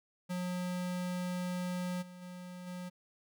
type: tone with level steps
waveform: square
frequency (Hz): 180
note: F#3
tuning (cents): -47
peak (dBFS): -35 / -49 / -45 / -41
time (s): 0.29-2.9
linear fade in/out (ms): 20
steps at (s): 2.01 / 2.21 / 2.66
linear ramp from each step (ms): 20
effects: none